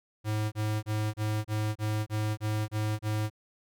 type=tone bursts; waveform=square; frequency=107.2 Hz; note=A2; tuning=45 cents flat; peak=-28 dBFS; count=10; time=0.24-3.301 s; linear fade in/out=50 ms; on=280 ms; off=29 ms; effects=none